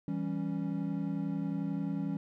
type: chord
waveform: triangle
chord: C# diminished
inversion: first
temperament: equal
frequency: 164.81 / 196 / 277.2 Hz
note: E3 / G3 / C#4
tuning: 0 / 0 / 0 cents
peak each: -34 dBFS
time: 0.08-2.17 s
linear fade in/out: 2 ms
effects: none